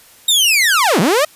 sawtooth linear two-way sweep, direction down then up, 3771 to 149.5 to 642 Hz, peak -7 dBFS, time 0.28-1.25 s, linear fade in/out 5 ms, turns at 1 s, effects white hiss -45 dBFS RMS until 1.35 s + resampled to 32000 Hz

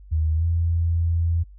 sine tone with pitch glide, 78.8 to 83.97 Hz, D#2 to E2, +23 to +33 cents, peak -18 dBFS, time 0.11-1.44 s, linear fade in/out 20 ms, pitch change +110 cents, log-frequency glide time 0.35-0.45 s, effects added 49 Hz sine -42 dBFS peak until 1.58 s

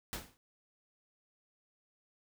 pink noise with exponential decay, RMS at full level -36 dBFS, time 0.13-0.37 s, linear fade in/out 0 ms, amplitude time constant 52 ms, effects none

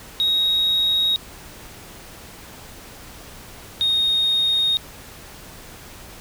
sine tone pair in turn, 3778 / 3715 Hz, A#7 / A#7, +22 / -7 cents, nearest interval unison, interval 29 cents, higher first, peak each -15 dBFS, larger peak neither, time 0.2-1.16 / 3.81-4.77 s, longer neither, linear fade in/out 0 ms, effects tanh soft clip ceiling -13 dBFS + pink hiss -41 dBFS RMS until 6.2 s

